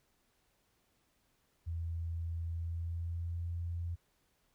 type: tone with pitch glide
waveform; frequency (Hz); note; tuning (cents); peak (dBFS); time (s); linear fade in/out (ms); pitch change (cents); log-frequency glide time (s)
sine; 83.4 to 85.45; E2 to F2; +21 to -37; -35; 1.66-3.96; 20; +42; 2.49-3.48
effects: pink hiss -75 dBFS RMS until 4.54 s